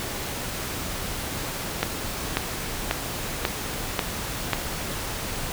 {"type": "click train", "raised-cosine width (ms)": 0.3, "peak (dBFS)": -5, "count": 6, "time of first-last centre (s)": [1.83, 4.533], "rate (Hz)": 1.85, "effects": ["pink hiss -31 dBFS RMS until 5.52 s"]}